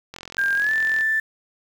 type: click train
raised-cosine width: 0.2 ms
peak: -18 dBFS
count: 39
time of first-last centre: 0.14-1.01 s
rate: 43.7 Hz
type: tone with pitch glide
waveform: sine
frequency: 1600 to 1765.1 Hz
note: G6 to A6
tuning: +35 to +5 cents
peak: -18 dBFS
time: 0.38-1.2 s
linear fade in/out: 5 ms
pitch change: +170 cents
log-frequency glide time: 0.55-0.73 s
effects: 7-bit